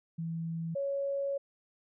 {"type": "tone pair in turn", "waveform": "sine", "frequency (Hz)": [164.81, 556.3], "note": ["E3", "C#5"], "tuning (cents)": [0, 6], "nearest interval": "octave + major sixth", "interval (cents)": 2106, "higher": "second", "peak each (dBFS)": [-33, -30], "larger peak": "second", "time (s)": [[0.18, 0.75], [0.75, 1.38]], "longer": "second", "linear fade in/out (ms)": 10, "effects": []}